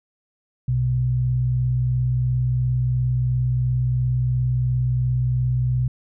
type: tone pair together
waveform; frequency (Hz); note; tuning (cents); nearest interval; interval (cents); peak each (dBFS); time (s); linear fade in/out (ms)
sine; 62.9 / 125.8; B1 / B2; +32 / +32; octave; 1200; -28 / -18; 0.68-5.88; 5
effects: none